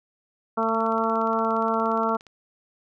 harmonic tone, 224.7 Hz, A3, 37 cents sharp, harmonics 1 / 2 / 3 / 4 / 5 / 6, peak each -28 / -28 / -28 / -28 / -28 / -28 dBFS, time 0.57-2.17 s, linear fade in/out 10 ms
click train, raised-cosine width 0.2 ms, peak -31 dBFS, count 29, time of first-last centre 0.63-2.267 s, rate 17.1 Hz
effects none

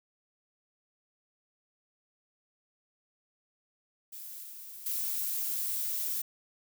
violet noise with level steps, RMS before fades -44 / -46 / -33 dBFS, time 4.12-6.22 s, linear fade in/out 10 ms, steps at 4.44 / 4.86 s, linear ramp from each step 2 ms, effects none

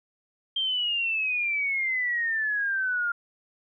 sine exponential sweep, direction down, 3186 to 1396.9 Hz, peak -24 dBFS, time 0.56-3.12 s, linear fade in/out 5 ms, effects none

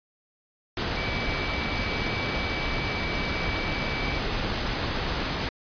sine tone in noise, 2300 Hz, D7, 37 cents flat, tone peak -33 dBFS, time 0.97-4.19 s, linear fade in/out 2 ms, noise pink, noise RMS -28 dBFS, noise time 0.77-5.49 s, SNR -8 dB, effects resampled to 11025 Hz

